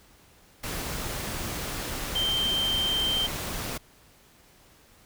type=tone in noise; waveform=sine; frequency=3136 Hz; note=G7; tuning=in tune; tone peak=-24 dBFS; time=2.15-3.27 s; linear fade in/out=10 ms; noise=pink; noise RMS=-33 dBFS; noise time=0.63-3.78 s; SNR=+6 dB; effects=pink hiss -57 dBFS RMS until 5.05 s